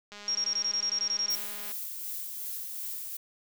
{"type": "click train", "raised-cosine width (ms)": 0.2, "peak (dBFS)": -28, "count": 330, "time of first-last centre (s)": [0.12, 1.717], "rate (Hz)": 206}
{"type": "tone bursts", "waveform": "sine", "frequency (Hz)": 5588, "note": "F8", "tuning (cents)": 0, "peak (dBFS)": -26, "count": 12, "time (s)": [0.28, 1.352], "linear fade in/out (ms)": 2, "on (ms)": 71, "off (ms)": 20}
{"type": "noise with tremolo", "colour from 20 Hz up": "violet", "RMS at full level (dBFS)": -36, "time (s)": [1.3, 3.17], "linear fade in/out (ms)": 5, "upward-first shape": "sine", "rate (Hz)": 2.7, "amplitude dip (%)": 30}
{"effects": []}